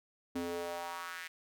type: tone with high-pass filter sweep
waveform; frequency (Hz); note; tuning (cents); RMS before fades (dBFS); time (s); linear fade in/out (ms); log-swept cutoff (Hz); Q
square; 86.1; F2; -24; -40; 0.35-1.28; 10; 270 to 2000; 2.8
effects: none